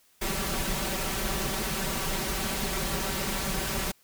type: noise with comb filter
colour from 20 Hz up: pink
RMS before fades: -30 dBFS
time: 0.21-3.92 s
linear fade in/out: 10 ms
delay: 5.2 ms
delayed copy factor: +0.75
effects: white hiss -63 dBFS RMS until 4.03 s